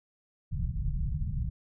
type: low-pass noise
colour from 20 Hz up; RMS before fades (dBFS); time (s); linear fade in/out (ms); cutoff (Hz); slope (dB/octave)
pink; -31; 0.51-1.5; 10; 170; 48
effects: none